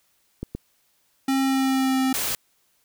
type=clicks; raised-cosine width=3 ms; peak=-17 dBFS; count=2; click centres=0.43 / 0.55 s
type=tone with pitch glide; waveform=square; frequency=268.3 to 262.6 Hz; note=C4 to C4; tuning=+44 to +6 cents; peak=-20 dBFS; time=1.28-2.13 s; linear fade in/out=5 ms; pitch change=-38 cents; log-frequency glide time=1.42-2 s
type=noise; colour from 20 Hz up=white; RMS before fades=-26 dBFS; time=2.14-2.35 s; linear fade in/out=0 ms
effects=white hiss -66 dBFS RMS until 2.84 s